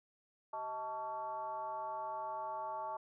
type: tone with frequency modulation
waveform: sine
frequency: 880 Hz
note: A5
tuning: in tune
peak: -38 dBFS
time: 0.53-2.97 s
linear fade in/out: 5 ms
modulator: 247 Hz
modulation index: 1
effects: none